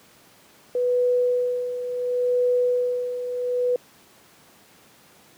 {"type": "tone with tremolo", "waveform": "sine", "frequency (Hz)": 493.9, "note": "B4", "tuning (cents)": 0, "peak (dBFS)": -17, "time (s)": [0.75, 3.76], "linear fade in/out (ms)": 2, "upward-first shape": "sine", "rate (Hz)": 0.71, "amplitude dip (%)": 65, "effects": ["pink hiss -53 dBFS RMS until 5.37 s", "high-pass 150 Hz 12 dB/octave"]}